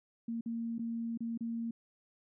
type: tone with dropouts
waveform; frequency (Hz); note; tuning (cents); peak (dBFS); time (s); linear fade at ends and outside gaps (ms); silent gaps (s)
sine; 230.7; A#3; -18; -34; 0.28-1.71; 5; 0.41-0.459 / 0.783-0.792 / 1.175-1.205 / 1.376-1.407
effects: none